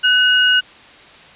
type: tone pair together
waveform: sine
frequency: 1499 / 2871 Hz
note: F#6 / F7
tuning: +22 / +47 cents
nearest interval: major seventh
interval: 1125 cents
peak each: -13 dBFS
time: 0.03-0.61 s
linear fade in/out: 20 ms
effects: white hiss -42 dBFS RMS until 1.35 s + resampled to 8000 Hz